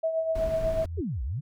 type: tone with tremolo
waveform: sine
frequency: 647 Hz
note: E5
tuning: 32 cents flat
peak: -22 dBFS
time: 0.03-0.85 s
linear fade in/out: 10 ms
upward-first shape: triangle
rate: 8.1 Hz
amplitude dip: 60%
type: tone with exponential growth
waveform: sine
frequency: 83.2 Hz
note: E2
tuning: 17 cents sharp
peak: -28 dBFS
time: 0.18-1.01 s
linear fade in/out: 5 ms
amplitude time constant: 180 ms
type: noise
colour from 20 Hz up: brown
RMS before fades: -33 dBFS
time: 0.35-0.86 s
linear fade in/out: 5 ms
type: exponential two-way sweep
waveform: sine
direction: down then up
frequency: 458.3 to 54.8 to 156.7 Hz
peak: -28 dBFS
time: 0.97-1.41 s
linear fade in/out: 20 ms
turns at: 1.23 s
effects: none